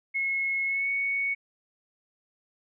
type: tone with pitch glide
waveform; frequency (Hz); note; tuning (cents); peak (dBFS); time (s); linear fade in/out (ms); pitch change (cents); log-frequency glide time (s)
sine; 2176 to 2223; C#7 to C#7; -33 to +4; -25; 0.14-1.35; 20; +37; 0.66-0.89
effects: none